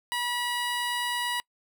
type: tone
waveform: 15% pulse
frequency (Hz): 969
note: B5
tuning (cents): -33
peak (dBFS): -21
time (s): 0.12-1.4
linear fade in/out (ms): 0
effects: noise-tail reverb RT60 0.1 s tail -26 dB re dry